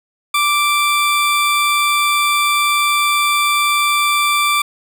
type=tone; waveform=20% pulse; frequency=1173 Hz; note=D6; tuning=2 cents flat; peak=-8 dBFS; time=0.34-4.62 s; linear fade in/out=5 ms; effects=none